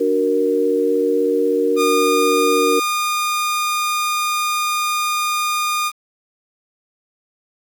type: chord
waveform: sine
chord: D augmented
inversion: none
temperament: equal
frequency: 293.7 / 370 / 466.2 Hz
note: D4 / F#4 / A#4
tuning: 0 / 0 / 0 cents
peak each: -21 / -21 / -16 dBFS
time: 0-2.8 s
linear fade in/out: 10 ms
type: tone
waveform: sawtooth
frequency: 1218 Hz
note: D#6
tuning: 37 cents flat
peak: -14 dBFS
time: 1.76-5.92 s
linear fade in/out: 50 ms
effects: 7-bit